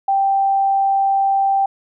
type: tone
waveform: sine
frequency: 784 Hz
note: G5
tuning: in tune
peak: -13 dBFS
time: 0.08-1.66 s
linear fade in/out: 5 ms
effects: none